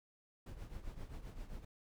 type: noise with tremolo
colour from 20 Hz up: brown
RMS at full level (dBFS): -44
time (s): 0.46-1.65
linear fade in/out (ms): 5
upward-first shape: triangle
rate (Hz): 7.6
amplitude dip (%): 75
effects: none